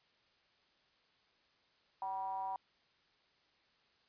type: ring-modulated tone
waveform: triangle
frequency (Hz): 101.9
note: G#2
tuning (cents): -32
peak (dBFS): -32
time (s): 2.02-2.56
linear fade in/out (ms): 0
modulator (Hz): 865
effects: white hiss -72 dBFS RMS until 4.08 s + resampled to 11025 Hz